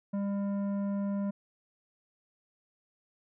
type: tone with tanh clipping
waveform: sine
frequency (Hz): 200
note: G3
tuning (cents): +35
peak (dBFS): -31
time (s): 0.13-1.31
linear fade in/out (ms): 10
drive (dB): 11
effects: none